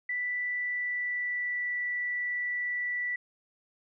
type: tone with pitch glide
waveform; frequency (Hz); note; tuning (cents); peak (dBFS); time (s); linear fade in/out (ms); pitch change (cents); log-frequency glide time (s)
sine; 1975.5 to 1963; B6 to B6; 0 to -11; -29; 0.09-3.16; 5; -11; 0.37-1.76
effects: none